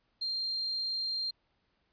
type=tone; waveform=sine; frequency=4186 Hz; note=C8; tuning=in tune; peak=-31 dBFS; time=0.21-1.31 s; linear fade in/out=10 ms; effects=pink hiss -75 dBFS RMS until 1.92 s + resampled to 11025 Hz